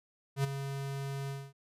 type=tone with ADSR envelope; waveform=square; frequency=138 Hz; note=C#3; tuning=7 cents flat; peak=-26 dBFS; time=0.36-1.53 s; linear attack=80 ms; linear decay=14 ms; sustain=-10 dB; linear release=240 ms; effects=resampled to 32000 Hz